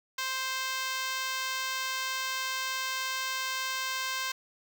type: tone with high-pass filter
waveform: 5% pulse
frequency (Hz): 523.3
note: C5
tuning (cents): 0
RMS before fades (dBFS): -33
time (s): 0.18-4.32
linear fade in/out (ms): 5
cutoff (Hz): 1100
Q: 1.8
effects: none